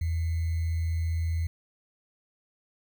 sine tone with sample-and-hold, 82.41 Hz, E2, in tune, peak -25 dBFS, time 0.01-1.47 s, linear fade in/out 5 ms, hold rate 2100 Hz, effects none

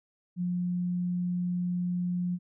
sine tone, 177.9 Hz, F3, 32 cents sharp, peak -27 dBFS, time 0.36-2.39 s, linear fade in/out 50 ms, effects none

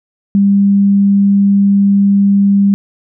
sine tone, 199.3 Hz, G3, 29 cents sharp, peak -6 dBFS, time 0.35-2.74 s, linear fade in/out 0 ms, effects none

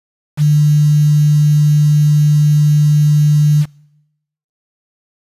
sine tone with quantisation, 149 Hz, D3, 25 cents sharp, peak -7 dBFS, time 0.37-3.66 s, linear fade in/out 50 ms, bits 5, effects noise-tail reverb RT60 0.9 s tail -25 dB re dry + resampled to 32000 Hz

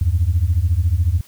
sine beating tone pair, 78.7 / 92.7 Hz, D#2 / F#2, +20 / +4 cents, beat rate 14 Hz, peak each -16 dBFS, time 0.01-1.21 s, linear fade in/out 5 ms, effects tanh soft clip ceiling -7 dBFS + white hiss -49 dBFS RMS until 1.27 s

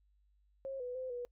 sine tone with pitch steps, 539 / 494.7 / 515 / 486.7 Hz, C#5 / B4 / C5 / B4, -49 / +3 / -28 / -25 cents, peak -38 dBFS, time 0.65-1.25 s, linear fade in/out 0 ms, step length 150 ms, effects noise-tail reverb RT60 0.1 s tail -25 dB re dry + added 50 Hz sine -68 dBFS peak until 1.31 s

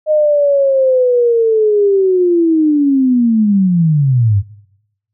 sine linear sweep, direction down, 620 to 92.9 Hz, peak -8 dBFS, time 0.06-4.43 s, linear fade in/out 50 ms, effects noise-tail reverb RT60 0.9 s tail -23 dB re dry

